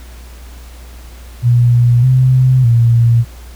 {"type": "tone with pitch steps", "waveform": "sine", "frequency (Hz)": [120.5, 128.9, 117.1], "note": ["B2", "C3", "A#2"], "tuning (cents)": [-42, -26, 8], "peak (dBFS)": -6, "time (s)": [1.42, 3.25], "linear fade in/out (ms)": 50, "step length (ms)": 610, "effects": ["added 60 Hz sine -31 dBFS peak until 3.55 s", "pink hiss -41 dBFS RMS until 3.55 s"]}